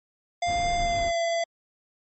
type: tone with pitch glide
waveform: square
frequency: 698.5 to 674.3 Hz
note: F5 to E5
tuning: 0 to +39 cents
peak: -24 dBFS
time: 0.42-1.44 s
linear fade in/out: 5 ms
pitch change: -61 cents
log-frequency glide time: 0.76-1.2 s
type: noise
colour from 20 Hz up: brown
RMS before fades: -33 dBFS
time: 0.45-1.12 s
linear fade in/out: 50 ms
effects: MP3 32 kbps